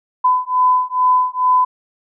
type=beating tone pair; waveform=sine; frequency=1006 / 1008.3 Hz; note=B5 / B5; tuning=+32 / +36 cents; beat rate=2.3 Hz; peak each=-15 dBFS; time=0.24-1.65 s; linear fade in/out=10 ms; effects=none